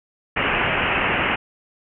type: low-pass noise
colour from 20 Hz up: white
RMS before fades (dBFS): -21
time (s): 0.36-1.36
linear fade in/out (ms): 10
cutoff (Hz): 2900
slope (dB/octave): 96
effects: none